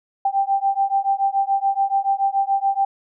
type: beating tone pair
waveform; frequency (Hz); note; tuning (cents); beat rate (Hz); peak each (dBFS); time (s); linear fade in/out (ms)
sine; 784 / 791; G5 / G5; 0 / +15; 7; -20; 0.25-2.85; 5
effects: none